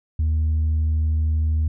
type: tone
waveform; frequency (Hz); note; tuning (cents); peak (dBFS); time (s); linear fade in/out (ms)
sine; 78.2; D#2; +9; -15; 0.19-1.68; 5
effects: tanh soft clip ceiling -16 dBFS